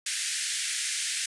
white band-pass noise, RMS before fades -31 dBFS, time 0.06-1.26 s, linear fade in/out 5 ms, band 1600 to 10000 Hz, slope 48 dB/octave, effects resampled to 24000 Hz

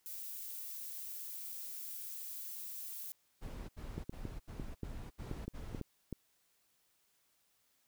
violet noise, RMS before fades -45 dBFS, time 0.06-3.12 s, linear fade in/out 0 ms
brown noise bursts, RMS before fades -45 dBFS, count 7, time 3.41-5.814 s, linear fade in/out 20 ms, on 280 ms, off 74 ms
clicks, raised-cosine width 3 ms, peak -27 dBFS, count 10, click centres 3.98 / 4.095 / 4.253 / 4.598 / 4.833 / 5.313 / 5.48 / 5.748 / 5.813 / 6.127 s
effects white hiss -75 dBFS RMS until 7.87 s

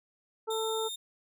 harmonic tone, 443.3 Hz, A4, 13 cents sharp, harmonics 1 / 2 / 3, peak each -31 / -37 / -41 dBFS, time 0.47-0.89 s, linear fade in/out 20 ms
sawtooth tone, 3649 Hz, A#7, 38 cents flat, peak -33 dBFS, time 0.5-0.96 s, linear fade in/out 10 ms
effects none

